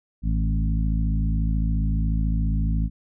harmonic tone with a mistuned harmonic, 54.2 Hz, A1, 25 cents flat, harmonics 1 / 2 / 3 / 4 / 5, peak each -21 / -29 / -28 / -31 / -36 dBFS, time 0.22-2.9 s, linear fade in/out 50 ms, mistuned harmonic 3, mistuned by -16 cents, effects none

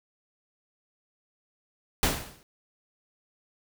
pink noise with exponential decay, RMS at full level -21 dBFS, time 2.03-2.43 s, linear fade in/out 1 ms, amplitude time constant 86 ms, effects none

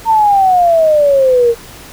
sine exponential sweep, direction down, 915 to 458.3 Hz, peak -6 dBFS, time 0.05-1.55 s, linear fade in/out 50 ms, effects pink hiss -34 dBFS RMS until 1.92 s

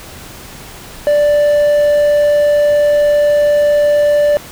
triangle tone, 587.3 Hz, D5, in tune, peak -6 dBFS, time 1.07-4.37 s, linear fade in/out 0 ms, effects pink hiss -33 dBFS RMS until 4.51 s

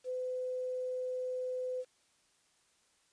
sine tone with quantisation, 507 Hz, B4, 45 cents sharp, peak -34 dBFS, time 0.04-1.85 s, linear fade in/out 50 ms, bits 10, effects white hiss -71 dBFS RMS until 3.12 s + resampled to 22050 Hz

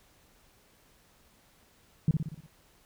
sine tone with echo, 155.56 Hz, D#3, in tune, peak -18 dBFS, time 2.08-2.11 s, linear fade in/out 2 ms, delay 59 ms, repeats 6, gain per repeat -5 dB, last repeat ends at 2.464 s, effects tanh soft clip ceiling -14 dBFS + pink hiss -63 dBFS RMS until 2.85 s

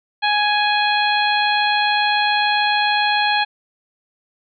harmonic tone, 833 Hz, G#5, 5 cents sharp, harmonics 1 / 2 / 3 / 4 / 5, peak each -18 / -21 / -23 / -24 / -25 dBFS, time 0.22-3.45 s, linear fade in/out 20 ms, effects none

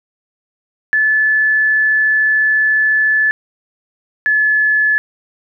sine tone pair in turn, 1733 / 1720 Hz, A6 / A6, -27 / -40 cents, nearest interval unison, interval 13 cents, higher first, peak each -10 dBFS, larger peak neither, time 0.93-3.31 / 4.26-4.98 s, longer first, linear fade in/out 0 ms, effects none

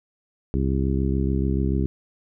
harmonic tone, 66.9 Hz, C2, 39 cents sharp, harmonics 1 / 2 / 3 / 4 / 5 / 6, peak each -23 / -26 / -27 / -30 / -30 / -32 dBFS, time 0.54-1.86 s, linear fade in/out 0 ms, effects none

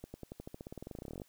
accelerating click train, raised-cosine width 2 ms, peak -30 dBFS, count 25, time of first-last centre 0.04-1.218 s, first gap 100 ms, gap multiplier 0.93, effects white hiss -68 dBFS RMS until 1.28 s

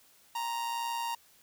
45% pulse tone with amplitude modulation, 932.3 Hz, A#5, in tune, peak -30 dBFS, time 0.35-1.15 s, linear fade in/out 5 ms, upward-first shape sine, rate 122 Hz, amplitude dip 45%, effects white hiss -62 dBFS RMS until 1.42 s

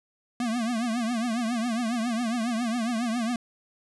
square tone with vibrato, 233.1 Hz, A#3, in tune, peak -26 dBFS, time 0.4-3.36 s, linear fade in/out 2 ms, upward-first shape triangle, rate 7.3 Hz, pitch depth 140 cents each way, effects resampled to 24000 Hz

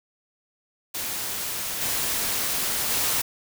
white noise with level steps, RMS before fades -30 / -26 / -24 dBFS, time 0.94-3.22 s, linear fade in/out 10 ms, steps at 1.81 / 2.9 s, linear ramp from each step 5 ms, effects none

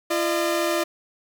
sawtooth tone pair together, 340.4 / 606.5 Hz, F4 / D#5, -44 / -44 cents, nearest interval minor seventh, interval 1000 cents, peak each -20 dBFS, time 0.1-0.84 s, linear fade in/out 10 ms, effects none

